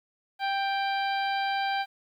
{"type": "harmonic tone", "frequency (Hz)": 787, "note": "G5", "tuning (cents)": 7, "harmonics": [1, 2, 3, 4, 5, 6], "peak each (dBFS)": [-27, -33, -37, -39, -41, -43], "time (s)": [0.39, 1.86], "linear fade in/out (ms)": 50, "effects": ["10-bit"]}